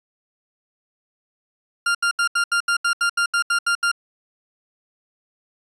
40% pulse tone bursts, 1396.9 Hz, F6, in tune, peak -16 dBFS, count 13, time 1.86-3.916 s, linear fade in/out 5 ms, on 88 ms, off 76 ms, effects resampled to 24000 Hz

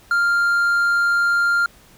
triangle tone, 1396.9 Hz, F6, in tune, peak -13 dBFS, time 0.11-1.66 s, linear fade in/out 2 ms, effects pink hiss -50 dBFS RMS until 1.97 s

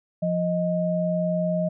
sine tone pair together, 174.61 / 624.4 Hz, F3 / D#5, 0 / +6 cents, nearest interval octave + minor seventh, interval 2206 cents, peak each -24 dBFS, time 0.22-1.69 s, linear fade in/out 10 ms, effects none

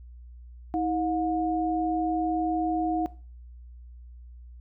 sine tone pair together, 320.7 / 719.3 Hz, E4 / F#5, -48 / -49 cents, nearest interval octave + major second, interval 1399 cents, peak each -26 / -28 dBFS, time 0.74-3.06 s, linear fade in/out 0 ms, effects noise-tail reverb RT60 0.4 s tail -19 dB re dry + added 60 Hz sine -43 dBFS peak until 4.6 s

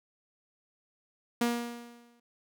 sawtooth tone with exponential decay, 237.6 Hz, A#3, 33 cents sharp, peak -20 dBFS, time 1.41-2.2 s, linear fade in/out 5 ms, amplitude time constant 170 ms, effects none

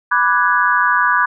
sine chord, G# half-diminished seventh, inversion first, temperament equal, 987.8 / 1174.7 / 1480 / 1661.2 Hz, B5 / D6 / F#6 / G#6, 0 / 0 / 0 / 0 cents, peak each -17 dBFS, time 0.11-1.26 s, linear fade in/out 10 ms, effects none

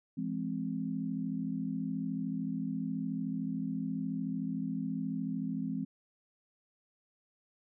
sine chord, E augmented, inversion none, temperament equal with one note detuned, 168.67 / 207.7 / 261.6 Hz, E3 / G#3 / B#3, +40 / 0 / 0 cents, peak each -38 / -37 / -36 dBFS, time 0.17-5.85 s, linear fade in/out 10 ms, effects none

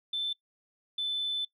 sine tone pair in turn, 3535 / 3516 Hz, A7 / A7, +7 / -2 cents, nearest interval unison, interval 9 cents, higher first, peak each -28 dBFS, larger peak neither, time 0.13-0.33 / 0.98-1.45 s, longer second, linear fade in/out 5 ms, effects noise-tail reverb RT60 0.1 s tail -21 dB re dry + tanh soft clip ceiling -24 dBFS

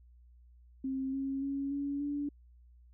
sine tone with pitch steps, 265.8 / 271.2 / 276.8 / 282.4 / 288.2 Hz, C4 / C#4 / C#4 / C#4 / D4, +27 / -38 / -2 / +32 / -33 cents, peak -32 dBFS, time 0.84-2.29 s, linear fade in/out 5 ms, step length 290 ms, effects added 60 Hz sine -56 dBFS peak until 2.93 s

